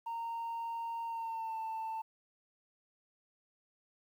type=tone with pitch glide; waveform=sine; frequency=923 to 890.5 Hz; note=A#5 to A5; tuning=-17 to +21 cents; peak=-34 dBFS; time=0.06-2.02 s; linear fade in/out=10 ms; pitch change=-62 cents; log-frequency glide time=1.05-1.58 s; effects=tanh soft clip ceiling -35 dBFS + 11-bit